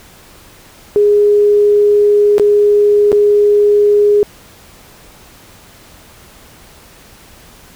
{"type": "tone with dropouts", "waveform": "sine", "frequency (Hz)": 413.3, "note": "G#4", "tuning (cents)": -8, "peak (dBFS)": -6, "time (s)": [0.96, 4.23], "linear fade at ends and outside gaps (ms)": 0, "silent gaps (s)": [[2.382, 2.397], [3.118, 3.128]], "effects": ["pink hiss -41 dBFS RMS until 7.75 s"]}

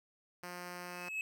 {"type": "tone", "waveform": "5% pulse", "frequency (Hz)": 177.6, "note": "F3", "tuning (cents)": 29, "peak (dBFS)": -32, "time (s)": [0.43, 1.09], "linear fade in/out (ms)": 5}
{"type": "tone with exponential growth", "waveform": "triangle", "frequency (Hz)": 2581, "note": "E7", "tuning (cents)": -37, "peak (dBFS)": -31, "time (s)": [0.7, 1.21], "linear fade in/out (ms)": 1, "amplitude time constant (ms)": 110}
{"effects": []}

